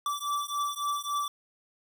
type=beating tone pair; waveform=square; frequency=1160 / 1163.6 Hz; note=D6 / D6; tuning=-22 / -16 cents; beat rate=3.6 Hz; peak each=-33 / -33 dBFS; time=0.06-1.28 s; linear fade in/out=2 ms; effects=none